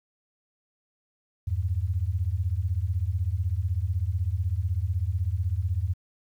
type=beating tone pair; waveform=sine; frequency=82.41 / 98.41 Hz; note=E2 / G2; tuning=0 / +7 cents; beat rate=16 Hz; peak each=-27 dBFS; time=1.47-5.94 s; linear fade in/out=10 ms; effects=10-bit